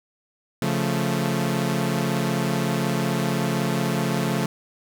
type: chord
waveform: sawtooth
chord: Db augmented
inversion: none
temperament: equal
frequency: 138.59 / 174.61 / 220 Hz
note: Db3 / F3 / A3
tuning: 0 / 0 / 0 cents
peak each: -22 dBFS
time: 0.62-4.46 s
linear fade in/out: 2 ms
effects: none